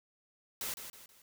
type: noise with echo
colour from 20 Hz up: white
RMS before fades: -38 dBFS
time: 0.61-0.74 s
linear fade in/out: 2 ms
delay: 160 ms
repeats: 3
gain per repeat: -8 dB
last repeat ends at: 1.22 s
effects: none